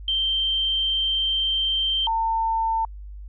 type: tone pair in turn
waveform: sine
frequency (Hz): 3136 / 900.1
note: G7 / A5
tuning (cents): 0 / +39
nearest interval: octave + minor seventh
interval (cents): 2161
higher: first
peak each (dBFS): -20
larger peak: neither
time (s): 0.08-2.07 / 2.07-2.85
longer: first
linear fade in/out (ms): 2
effects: added 50 Hz sine -35 dBFS peak until 3.28 s